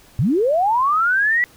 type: linear sweep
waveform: sine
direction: up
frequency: 98.8 to 1975.5 Hz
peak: -14 dBFS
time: 0.19-1.44 s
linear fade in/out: 0 ms
effects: pink hiss -49 dBFS RMS until 1.56 s